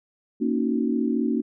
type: chord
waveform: sine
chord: D# minor seventh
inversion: second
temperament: equal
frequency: 233.1 / 277.2 / 311.1 / 370 Hz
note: A#3 / C#4 / D#4 / F#4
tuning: 0 / 0 / 0 / 0 cents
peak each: -24 / -26 / -28 / -30 dBFS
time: 0.4-1.42 s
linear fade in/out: 20 ms
effects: none